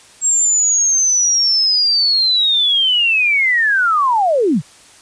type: linear sweep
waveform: sine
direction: down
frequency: 7580 to 116.54 Hz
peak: -11 dBFS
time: 0.21-4.62 s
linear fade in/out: 50 ms
effects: white hiss -44 dBFS RMS until 5.01 s + resampled to 22050 Hz